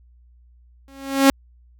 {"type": "tone with exponential growth", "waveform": "sawtooth", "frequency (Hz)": 272.4, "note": "C#4", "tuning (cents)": -30, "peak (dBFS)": -4, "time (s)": [0.88, 1.3], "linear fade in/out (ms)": 0, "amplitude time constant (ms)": 90, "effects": ["added 60 Hz sine -49 dBFS peak until 1.79 s"]}